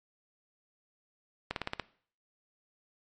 slowing click train, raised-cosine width 0.3 ms, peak -16 dBFS, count 6, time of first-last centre 1.51-1.797 s, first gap 52 ms, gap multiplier 1.05, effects noise-tail reverb RT60 0.5 s tail -19 dB re dry + MP3 48 kbps

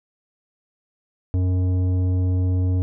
sine tone with tanh clipping, 91.6 Hz, F#2, 17 cents flat, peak -19 dBFS, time 1.34-2.82 s, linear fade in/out 0 ms, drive 11 dB, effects none

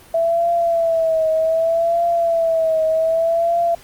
sine tone with vibrato, 660 Hz, E5, 2 cents sharp, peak -14 dBFS, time 0.14-3.75 s, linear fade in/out 5 ms, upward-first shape triangle, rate 0.65 Hz, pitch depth 70 cents each way, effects pink hiss -45 dBFS RMS until 3.83 s + Opus 32 kbps

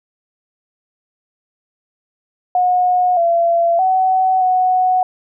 sine tone with pitch steps, 725 / 680 / 752 / 739 Hz, F#5 / F5 / F#5 / F#5, -35 / -46 / +28 / -2 cents, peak -11 dBFS, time 2.55-5.03 s, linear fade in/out 2 ms, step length 620 ms, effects none

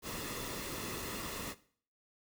pink noise with comb filter, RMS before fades -41 dBFS, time 0.02-1.55 s, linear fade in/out 50 ms, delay 1.3 ms, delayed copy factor -0.5, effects noise-tail reverb RT60 0.5 s tail -17 dB re dry

